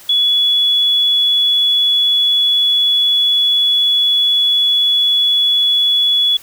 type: tone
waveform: sine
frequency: 3396 Hz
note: G#7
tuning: 38 cents sharp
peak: -10 dBFS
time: 0.09-6.37 s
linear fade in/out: 5 ms
effects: white hiss -40 dBFS RMS until 6.42 s